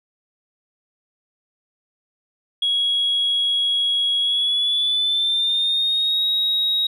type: tone with pitch glide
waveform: sine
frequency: 3322 to 3794 Hz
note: G#7 to A#7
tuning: 0 to +30 cents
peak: -16 dBFS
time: 2.62-6.87 s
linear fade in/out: 5 ms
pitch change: +230 cents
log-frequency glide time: 4.2-6.25 s
effects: tanh soft clip ceiling -13 dBFS